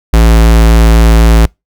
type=tone; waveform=square; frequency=56 Hz; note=A1; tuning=31 cents sharp; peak=-3 dBFS; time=0.13-1.46 s; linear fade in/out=5 ms; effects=noise-tail reverb RT60 0.2 s tail -26 dB re dry